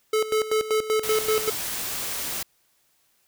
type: tone with tremolo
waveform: square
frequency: 433.8 Hz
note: A4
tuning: 25 cents flat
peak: -20 dBFS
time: 0.13-1.5 s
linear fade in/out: 5 ms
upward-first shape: square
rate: 5.2 Hz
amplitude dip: 75%
type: noise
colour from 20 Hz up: white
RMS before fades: -30 dBFS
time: 1.03-2.43 s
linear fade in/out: 5 ms
effects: white hiss -66 dBFS RMS until 3.27 s